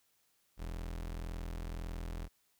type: tone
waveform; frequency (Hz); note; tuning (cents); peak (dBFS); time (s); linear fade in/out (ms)
35% pulse; 41.81; E1; +25; -37; 0.57-2.29; 50
effects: white hiss -74 dBFS RMS until 2.59 s